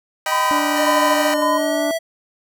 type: chord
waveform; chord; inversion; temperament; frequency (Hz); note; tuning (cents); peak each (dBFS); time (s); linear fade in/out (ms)
20% pulse; Eb augmented; none; just; 622.3 / 777.8 / 972.3; Eb5 / G5 / B5; 0 / -14 / -27; -19; 0.26-1.34; 2
type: tone with tremolo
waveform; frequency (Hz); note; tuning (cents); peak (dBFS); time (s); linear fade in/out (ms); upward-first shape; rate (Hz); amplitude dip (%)
sine; 1011; B5; +40; -17; 0.31-1.58; 10; square; 1.8; 65
type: harmonic tone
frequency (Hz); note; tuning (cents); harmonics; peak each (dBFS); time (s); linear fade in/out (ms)
293.7; D4; 0; 1 / 2 / 3 / 4 / 5; -22 / -28 / -32 / -34 / -36; 0.51-1.91; 0
type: tone with pitch glide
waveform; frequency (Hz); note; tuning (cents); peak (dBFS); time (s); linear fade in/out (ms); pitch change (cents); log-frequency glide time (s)
square; 609 to 656.5; D#5 to E5; -37 to -7; -20; 0.75-1.99; 20; +130; 1.36-1.87
effects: none